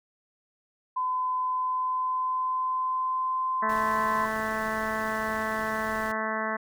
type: tone with pitch glide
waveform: sine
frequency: 1016 to 1034.4 Hz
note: B5 to C6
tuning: +49 to -20 cents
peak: -25 dBFS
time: 0.96-4.26 s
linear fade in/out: 10 ms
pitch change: +31 cents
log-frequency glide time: 1.38-3.51 s
type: harmonic tone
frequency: 218.9 Hz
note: A3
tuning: 9 cents flat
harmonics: 1 / 2 / 3 / 4 / 5 / 6 / 7 / 8 / 9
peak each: -36 / -39 / -34 / -37 / -33 / -38 / -37 / -35 / -38 dBFS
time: 3.62-6.57 s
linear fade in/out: 10 ms
type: noise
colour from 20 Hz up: pink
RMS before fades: -44 dBFS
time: 3.69-6.12 s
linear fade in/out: 5 ms
effects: none